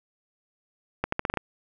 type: accelerating click train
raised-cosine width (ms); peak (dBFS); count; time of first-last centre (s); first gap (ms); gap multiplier
0.5; -10; 7; 1.04-1.373; 84; 0.83
effects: none